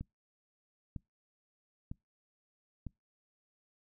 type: click train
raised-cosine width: 5 ms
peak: -28 dBFS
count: 4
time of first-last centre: 0.01-2.867 s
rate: 1.05 Hz
effects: noise-tail reverb RT60 0.2 s tail -26 dB re dry